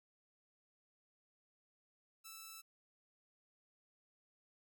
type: tone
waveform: 5% pulse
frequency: 1318.5 Hz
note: E6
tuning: in tune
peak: -39 dBFS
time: 2.24-2.62 s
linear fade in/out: 20 ms
effects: none